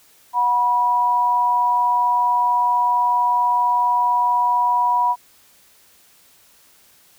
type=tone pair together; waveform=sine; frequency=730 / 974.4 Hz; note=F#5 / B5; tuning=-24 / -24 cents; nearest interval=perfect fourth; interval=500 cents; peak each=-24 / -15 dBFS; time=0.33-5.16 s; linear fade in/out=50 ms; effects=white hiss -53 dBFS RMS until 7.18 s